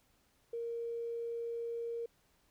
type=tone with tanh clipping; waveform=triangle; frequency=466.2 Hz; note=A#4; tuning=in tune; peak=-36 dBFS; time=0.53-2.06 s; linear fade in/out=5 ms; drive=3 dB; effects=pink hiss -72 dBFS RMS until 2.5 s